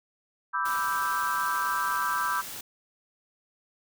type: chord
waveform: sine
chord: E minor seventh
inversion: second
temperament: equal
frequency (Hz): 987.8 / 1174.7 / 1318.5 / 1568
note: B5 / D6 / E6 / G6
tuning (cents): 0 / 0 / 0 / 0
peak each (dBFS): -31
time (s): 0.53-2.42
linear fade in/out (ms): 20
type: noise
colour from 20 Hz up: white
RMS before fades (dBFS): -39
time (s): 0.65-2.61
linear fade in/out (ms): 5
effects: none